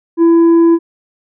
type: tone with tanh clipping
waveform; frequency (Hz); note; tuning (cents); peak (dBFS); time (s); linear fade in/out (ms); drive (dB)
sine; 334.3; E4; +24; -6; 0.17-0.79; 50; 4
effects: none